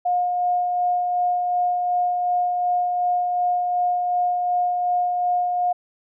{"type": "tone with tremolo", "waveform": "sine", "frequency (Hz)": 715, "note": "F5", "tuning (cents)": 41, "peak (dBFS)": -17, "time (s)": [0.05, 5.73], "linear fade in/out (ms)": 10, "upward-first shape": "sine", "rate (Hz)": 2.7, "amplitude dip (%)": 30, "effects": []}